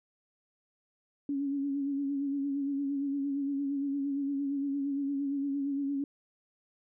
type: tone with vibrato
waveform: sine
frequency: 279.5 Hz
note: C#4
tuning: 14 cents sharp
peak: -29 dBFS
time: 1.29-6.04 s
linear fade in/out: 2 ms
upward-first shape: sine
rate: 8.7 Hz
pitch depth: 40 cents each way
effects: none